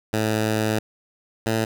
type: tone pair in turn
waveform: 10% pulse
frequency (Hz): 108.7 / 111.76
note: A2 / A2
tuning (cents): -21 / +27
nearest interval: unison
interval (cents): 48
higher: second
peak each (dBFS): -12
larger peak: neither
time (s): 0.13-0.79 / 1.46-1.65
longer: first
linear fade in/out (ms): 5
effects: none